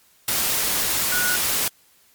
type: tone in noise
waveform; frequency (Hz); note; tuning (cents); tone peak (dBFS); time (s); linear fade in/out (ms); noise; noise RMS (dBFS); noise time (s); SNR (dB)
sine; 1461; F#6; -22; -22; 1.12-1.36; 2; white; -22; 0.28-1.68; -3
effects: white hiss -57 dBFS RMS until 2.14 s + MP3 96 kbps